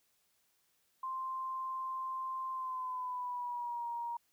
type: tone with pitch glide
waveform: sine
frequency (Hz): 1046.5 to 943.2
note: C6 to A#5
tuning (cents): 0 to +20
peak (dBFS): -36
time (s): 1.03-4.17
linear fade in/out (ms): 5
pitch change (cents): -180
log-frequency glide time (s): 2.52-3.87
effects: white hiss -75 dBFS RMS until 4.32 s